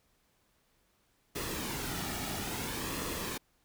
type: noise with flanger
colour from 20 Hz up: pink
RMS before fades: -37 dBFS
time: 1.35-3.38 s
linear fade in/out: 10 ms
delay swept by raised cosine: 1.3 to 1.97 ms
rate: 0.59 Hz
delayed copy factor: -0.5
effects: pink hiss -72 dBFS RMS until 3.64 s